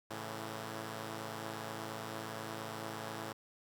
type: chord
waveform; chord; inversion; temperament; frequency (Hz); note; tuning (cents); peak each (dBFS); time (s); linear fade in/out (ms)
5% pulse; A major; none; equal with one note detuned; 110 / 138.59 / 166.44; A2 / C#3 / E3; 0 / 0 / +17; -31 / -37 / -37; 0.1-3.33; 10
effects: none